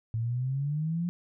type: exponential sweep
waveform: sine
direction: up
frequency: 110.7 to 177.2 Hz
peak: -27 dBFS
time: 0.14-1.09 s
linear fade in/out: 0 ms
effects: none